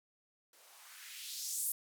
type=noise with band-pass filter sweep; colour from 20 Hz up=violet; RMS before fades=-43 dBFS; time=0.53-1.72 s; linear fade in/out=2 ms; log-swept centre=440 to 11000 Hz; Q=2; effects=none